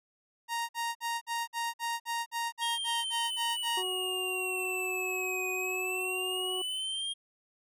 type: tone bursts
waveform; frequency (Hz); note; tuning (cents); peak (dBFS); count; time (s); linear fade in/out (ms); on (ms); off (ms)
sawtooth; 932.3; A#5; 0; -27; 13; 0.48-3.834; 50; 210; 52
type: exponential two-way sweep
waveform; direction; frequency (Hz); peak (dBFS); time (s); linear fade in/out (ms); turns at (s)
square; down then up; 3237 to 2489 to 3237; -33; 2.61-7.14; 20; 5.51
type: harmonic tone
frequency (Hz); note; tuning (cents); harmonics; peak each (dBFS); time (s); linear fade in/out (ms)
370; F#4; 0; 1 / 2 / 3; -36 / -42 / -46; 3.77-6.62; 5
effects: resampled to 32000 Hz